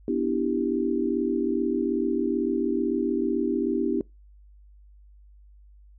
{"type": "chord", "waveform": "sine", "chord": "E minor seventh", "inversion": "second", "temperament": "equal", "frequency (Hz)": [246.9, 293.7, 329.6, 392], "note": ["B3", "D4", "E4", "G4"], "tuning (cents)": [0, 0, 0, 0], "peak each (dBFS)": -28, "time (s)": [0.08, 4.01], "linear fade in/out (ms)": 2, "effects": ["noise-tail reverb RT60 0.2 s tail -24 dB re dry", "added 50 Hz sine -49 dBFS peak until 5.98 s"]}